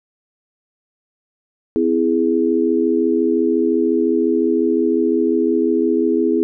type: chord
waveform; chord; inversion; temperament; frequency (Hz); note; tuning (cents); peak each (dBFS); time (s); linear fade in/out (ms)
sine; C augmented; none; equal with one note detuned; 255.5 / 329.6 / 415.3; C4 / E4 / G#4; -41 / 0 / 0; -19 / -17 / -18; 1.76-6.43; 0
effects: none